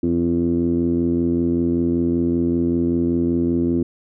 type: tone with low-pass filter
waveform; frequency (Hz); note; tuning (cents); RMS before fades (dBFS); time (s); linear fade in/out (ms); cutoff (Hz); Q
10% pulse; 85.2; F2; -42; -19; 0.03-3.83; 5; 300; 6.9
effects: none